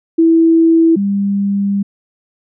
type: tone pair in turn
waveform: sine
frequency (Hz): 328.4 / 199.6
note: E4 / G3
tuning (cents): -6 / +32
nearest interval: major sixth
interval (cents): 862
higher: first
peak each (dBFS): -6 / -12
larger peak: first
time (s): 0.18-0.96 / 0.96-1.83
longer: second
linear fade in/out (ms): 10
effects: none